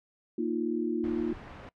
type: chord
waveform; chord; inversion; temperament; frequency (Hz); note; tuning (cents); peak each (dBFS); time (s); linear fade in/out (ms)
sine; Bb suspended fourth; none; equal; 233.1 / 311.1 / 349.2; Bb3 / Eb4 / F4; 0 / 0 / 0; -32 / -32 / -31; 0.38-1.33; 5
type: noise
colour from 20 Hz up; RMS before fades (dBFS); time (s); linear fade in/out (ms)
pink; -44; 1.04-1.69; 0
effects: noise-tail reverb RT60 0.1 s tail -21 dB re dry + low-pass 2000 Hz 12 dB/octave

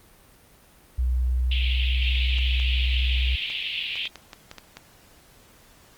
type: tone with pitch glide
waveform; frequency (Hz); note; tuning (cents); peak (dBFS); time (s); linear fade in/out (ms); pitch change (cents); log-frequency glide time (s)
sine; 62.3 to 62.84; B1 to B1; +16 to +31; -20; 0.98-3.36; 10; +15; 1.22-1.71
type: band-pass noise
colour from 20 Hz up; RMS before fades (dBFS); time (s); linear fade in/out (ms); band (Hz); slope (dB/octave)
pink; -30; 1.51-4.08; 5; 2500 to 3400; 48
type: clicks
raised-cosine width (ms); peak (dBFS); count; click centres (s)
0.2; -21; 10; 2.385 / 2.599 / 3.501 / 3.956 / 4.055 / 4.157 / 4.332 / 4.514 / 4.583 / 4.77
effects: pink hiss -54 dBFS RMS until 5.97 s + Opus 32 kbps

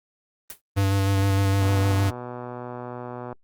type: noise with exponential decay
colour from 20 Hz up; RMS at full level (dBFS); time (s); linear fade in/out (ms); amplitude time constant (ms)
white; -32; 0.5-0.61; 1; 22
type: tone with vibrato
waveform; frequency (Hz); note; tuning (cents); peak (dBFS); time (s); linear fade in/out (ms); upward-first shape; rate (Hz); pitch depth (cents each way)
square; 98; G2; 0; -19; 0.76-2.11; 20; square; 6.5; 14
type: click train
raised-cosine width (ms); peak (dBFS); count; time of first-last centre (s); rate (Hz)
1; -21; 211; 1.62-3.327; 123
effects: Opus 24 kbps

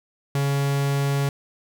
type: tone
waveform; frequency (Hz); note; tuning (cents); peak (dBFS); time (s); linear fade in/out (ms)
45% pulse; 140; C#3; +18; -20; 0.35-1.29; 2
effects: none

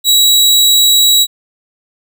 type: tone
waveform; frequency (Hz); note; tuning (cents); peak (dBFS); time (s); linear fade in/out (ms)
sawtooth; 3884; B7; -30; -3; 0.04-1.27; 50
effects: none

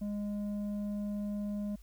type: tone with low-pass filter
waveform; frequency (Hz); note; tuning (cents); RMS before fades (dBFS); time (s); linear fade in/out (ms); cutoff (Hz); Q
square; 205.9; G#3; -15; -36; 0.01-1.76; 10; 430; 2.2
effects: added 50 Hz sine -51 dBFS peak until 1.82 s + white hiss -67 dBFS RMS until 1.82 s

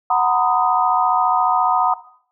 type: chord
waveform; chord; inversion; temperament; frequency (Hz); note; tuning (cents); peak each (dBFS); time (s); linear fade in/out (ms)
sine; B major seventh; second; equal with one note detuned; 740 / 932.3 / 1006.8 / 1244.5; F#5 / A#5 / B5 / D#6; 0 / 0 / +33 / 0; -18 / -19 / -21 / -20; 0.1-1.94; 5
effects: noise-tail reverb RT60 0.6 s tail -17 dB re dry

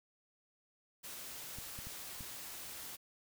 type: noise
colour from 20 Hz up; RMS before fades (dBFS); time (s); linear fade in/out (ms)
white; -47; 1.03-2.97; 20
type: clicks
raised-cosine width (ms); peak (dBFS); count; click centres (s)
5; -36; 4; 1.586 / 1.789 / 1.87 / 2.208
effects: none

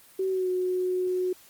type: tone with pitch glide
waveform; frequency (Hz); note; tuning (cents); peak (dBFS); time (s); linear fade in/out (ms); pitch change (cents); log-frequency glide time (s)
sine; 380.1 to 366.3; F#4 to F#4; +47 to -17; -24; 0.19-1.33; 5; -64; 0.29-0.49
effects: white hiss -54 dBFS RMS until 1.49 s + Opus 24 kbps

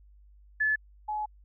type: tone pair in turn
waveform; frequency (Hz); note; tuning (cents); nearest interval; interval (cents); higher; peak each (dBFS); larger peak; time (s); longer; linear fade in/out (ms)
sine; 1727 / 848.7; A6 / G#5; -33 / +37; octave; 1230; first; -23 / -29; first; 0.6-0.76 / 1.08-1.26; second; 10
effects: added 50 Hz sine -53 dBFS peak until 1.44 s

